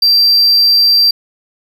triangle tone, 4705 Hz, D8, 2 cents sharp, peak -5 dBFS, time 0.02-1.11 s, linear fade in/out 5 ms, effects none

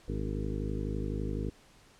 harmonic tone with a mistuned harmonic, 51.91 Hz, G#1, in tune, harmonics 1 / 2 / 3 / 4 / 5 / 6 / 7 / 8 / 9, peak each -35 / -38 / -40 / -41 / -42 / -43 / -43 / -44 / -45 dBFS, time 0.08-1.5 s, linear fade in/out 5 ms, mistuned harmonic 6, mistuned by -45 cents, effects pink hiss -60 dBFS RMS until 1.99 s + low-pass 9000 Hz 12 dB/octave

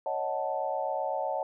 sine chord, D# half-diminished seventh, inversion third, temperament equal, 554.4 / 622.3 / 740 / 880 Hz, C#5 / D#5 / F#5 / A5, 0 / 0 / 0 / 0 cents, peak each -34 dBFS, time 0.06-1.43 s, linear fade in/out 2 ms, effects none

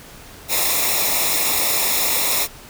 white noise with comb filter, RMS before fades -19 dBFS, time 0.48-2.48 s, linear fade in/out 50 ms, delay 0.65 ms, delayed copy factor -0.75, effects pink hiss -41 dBFS RMS until 2.69 s

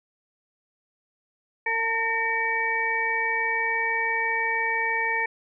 harmonic tone with a mistuned harmonic, 456.5 Hz, A#4, 36 cents flat, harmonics 1 / 2 / 4 / 5, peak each -34 / -29 / -26 / -27 dBFS, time 1.66-5.26 s, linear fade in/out 5 ms, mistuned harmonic 2, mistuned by -25 cents, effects none

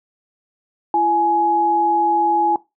sine tone pair together, 338.2 / 839 Hz, E4 / G#5, +44 / +17 cents, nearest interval octave + major third, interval 1573 cents, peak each -22 / -14 dBFS, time 0.94-2.56 s, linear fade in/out 2 ms, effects noise-tail reverb RT60 0.2 s tail -18 dB re dry

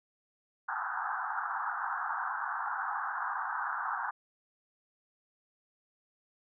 white band-pass noise, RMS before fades -35 dBFS, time 0.68-4.11 s, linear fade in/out 10 ms, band 760 to 1600 Hz, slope 96 dB/octave, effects none

